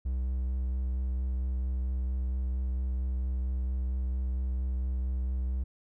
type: tone with vibrato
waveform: triangle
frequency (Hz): 63.7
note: C2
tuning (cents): -46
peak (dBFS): -26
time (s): 0.05-5.64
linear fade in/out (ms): 10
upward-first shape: triangle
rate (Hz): 4.4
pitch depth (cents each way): 19
effects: none